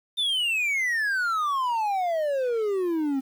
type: exponential sweep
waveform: triangle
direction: down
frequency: 3617 to 261.6 Hz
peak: -21 dBFS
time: 0.17-3.21 s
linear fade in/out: 20 ms
effects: 9-bit